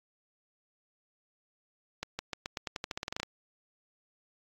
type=accelerating click train; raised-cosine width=0.2 ms; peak=-17 dBFS; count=16; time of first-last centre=2.03-3.231 s; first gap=160 ms; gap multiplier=0.89; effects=AAC 48 kbps